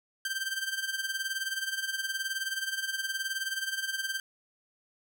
sawtooth tone with tremolo, 1568 Hz, G6, in tune, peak -25 dBFS, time 0.25-4.2 s, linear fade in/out 2 ms, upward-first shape sine, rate 19 Hz, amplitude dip 70%, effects none

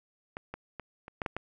clicks, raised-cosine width 0.5 ms, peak -22 / -23 / -24 / -29 / -17 / -16 / -19 dBFS, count 7, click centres 0.369 / 0.54 / 0.797 / 1.081 / 1.218 / 1.262 / 1.366 s, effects none

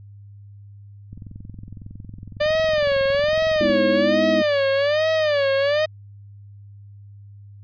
click train, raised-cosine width 5 ms, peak -25 dBFS, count 57, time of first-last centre 1.13-3.699 s, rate 21.8 Hz
45% pulse tone with vibrato, 589 Hz, D5, 5 cents sharp, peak -17 dBFS, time 2.4-5.86 s, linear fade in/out 10 ms, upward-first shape sine, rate 1.2 Hz, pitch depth 140 cents each way
sine chord, E major seventh, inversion first, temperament just, 206 / 247.2 / 309 / 329.6 Hz, G#3 / B3 / D#4 / E4, -14 / +2 / -12 / 0 cents, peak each -25 dBFS, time 3.61-4.42 s, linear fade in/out 2 ms
effects added 101 Hz sine -40 dBFS peak until 7.63 s + resampled to 11025 Hz

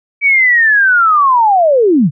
sine linear sweep, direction down, 2296 to 123.47 Hz, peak -6 dBFS, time 0.21-2.11 s, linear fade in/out 50 ms, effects none

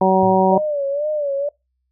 harmonic tone, 189 Hz, F#3, 37 cents sharp, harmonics 1 / 2 / 3 / 4 / 5, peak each -18 / -18 / -18 / -18 / -18 dBFS, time 0.01-0.58 s, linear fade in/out 5 ms
triangle tone with exponential decay, 110 Hz, A2, in tune, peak -23 dBFS, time 0.23-0.68 s, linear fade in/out 0 ms, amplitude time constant 96 ms
sine tone with vibrato, 581 Hz, D5, 19 cents flat, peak -18 dBFS, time 0.51-1.49 s, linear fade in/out 5 ms, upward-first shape sine, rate 2.1 Hz, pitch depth 91 cents each way
effects noise-tail reverb RT60 0.2 s tail -23 dB re dry + added 63 Hz sine -68 dBFS peak until 1.91 s

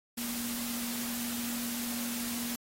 sine tone in noise, 238 Hz, A#3, 36 cents sharp, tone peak -36 dBFS, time 0.17-2.56 s, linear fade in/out 10 ms, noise white, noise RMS -38 dBFS, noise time 0.17-2.56 s, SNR -1 dB, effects AAC 48 kbps

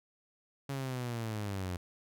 sawtooth linear sweep, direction down, 139.7 to 87.31 Hz, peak -31 dBFS, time 0.69-1.77 s, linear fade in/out 5 ms, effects none

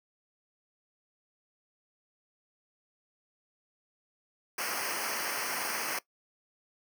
pink noise with comb filter, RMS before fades -34 dBFS, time 4.58-5.99 s, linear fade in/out 5 ms, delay 0.27 ms, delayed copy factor -0.9, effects noise-tail reverb RT60 0.1 s tail -19 dB re dry + high-pass 200 Hz 12 dB/octave

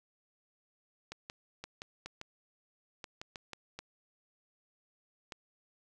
clicks, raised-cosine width 0.2 ms, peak -25 dBFS, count 12, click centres 1.12 / 1.299 / 1.64 / 1.819 / 2.06 / 2.214 / 3.042 / 3.215 / 3.358 / 3.533 / 3.79 / 5.322 s, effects none

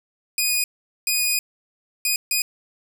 10% pulse tone bursts at uneven times, 2474 Hz, D#7, 10 cents flat, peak -10 dBFS, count 4, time 0.38-0.64 / 1.07-1.39 / 2.05-2.16 / 2.31-2.42 s, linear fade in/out 2 ms, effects none

